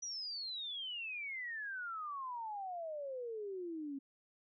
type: exponential sweep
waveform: sine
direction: down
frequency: 5920 to 268.7 Hz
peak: -40 dBFS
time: 0.02-3.99 s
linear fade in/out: 10 ms
effects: none